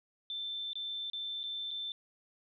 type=tone with dropouts; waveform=sine; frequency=3547 Hz; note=A7; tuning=13 cents sharp; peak=-36 dBFS; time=0.3-1.92 s; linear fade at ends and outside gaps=1 ms; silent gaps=0.732-0.755 / 1.1-1.133 / 1.432-1.438 / 1.708-1.712 s; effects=none